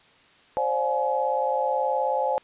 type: chord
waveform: sine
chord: D half-diminished seventh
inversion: third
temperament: just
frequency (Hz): 528.6 / 587.3 / 704.8 / 845.8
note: C5 / D5 / F5 / Ab5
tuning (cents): +18 / 0 / +16 / +31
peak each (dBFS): -26 / -30 / -31 / -25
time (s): 0.57-2.38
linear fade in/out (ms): 0
effects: white hiss -56 dBFS RMS until 2.43 s + resampled to 8000 Hz